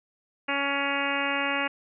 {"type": "harmonic tone", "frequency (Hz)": 280, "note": "C#4", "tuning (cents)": 18, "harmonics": [1, 2, 3, 4, 5, 6, 7, 8, 9, 10], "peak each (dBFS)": [-34, -34, -34, -34, -34, -34, -34, -34, -34, -34], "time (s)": [0.48, 1.68], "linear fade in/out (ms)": 10, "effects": []}